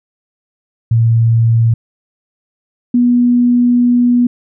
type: tone pair in turn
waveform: sine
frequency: 114.8 / 243.3 Hz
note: A#2 / B3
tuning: -26 / -26 cents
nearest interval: octave + minor second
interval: 1300 cents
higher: second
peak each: -7 dBFS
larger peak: neither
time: 0.91-1.74 / 2.94-4.27 s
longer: second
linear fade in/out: 5 ms
effects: none